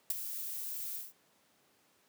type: noise with ADSR envelope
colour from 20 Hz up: violet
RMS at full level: -28 dBFS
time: 0.1-1.13 s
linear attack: 4 ms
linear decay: 19 ms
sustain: -12 dB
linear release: 180 ms
effects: pink hiss -69 dBFS RMS until 2.08 s + high-pass 200 Hz 12 dB/octave